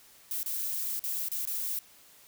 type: noise with dropouts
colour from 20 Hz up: violet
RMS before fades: -33 dBFS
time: 0.31-1.79 s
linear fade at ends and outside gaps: 1 ms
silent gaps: 0.431-0.46 / 0.994-1.039 / 1.285-1.316 / 1.453-1.473 s
effects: white hiss -57 dBFS RMS until 2.27 s